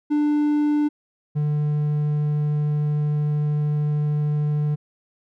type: tone pair in turn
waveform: triangle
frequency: 296.6 / 148.9 Hz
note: D4 / D3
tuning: +17 / +24 cents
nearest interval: octave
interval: 1193 cents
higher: first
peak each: -15 / -17 dBFS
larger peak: first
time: 0.1-0.89 / 1.35-4.76 s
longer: second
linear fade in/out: 20 ms
effects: none